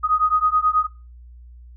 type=beating tone pair; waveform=sine; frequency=1244.5 / 1253.8 Hz; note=D#6 / D#6; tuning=0 / +13 cents; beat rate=9.3 Hz; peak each=-19 dBFS; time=0.03-0.87 s; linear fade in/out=20 ms; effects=noise-tail reverb RT60 0.3 s tail -17 dB re dry + added 60 Hz sine -40 dBFS peak until 1.76 s